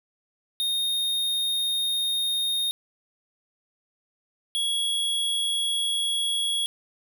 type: tone pair in turn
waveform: square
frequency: 3697 / 3334 Hz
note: A#7 / G#7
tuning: -15 / +6 cents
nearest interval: major second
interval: 179 cents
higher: first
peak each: -24 dBFS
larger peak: neither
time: 0.6-2.71 / 4.55-6.66 s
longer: neither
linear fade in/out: 0 ms
effects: 9-bit